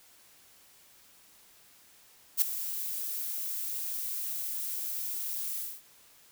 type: noise with ADSR envelope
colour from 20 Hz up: violet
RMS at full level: -21 dBFS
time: 2.37-5.82 s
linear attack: 48 ms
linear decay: 4 ms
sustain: -14 dB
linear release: 230 ms
effects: white hiss -59 dBFS RMS until 6.31 s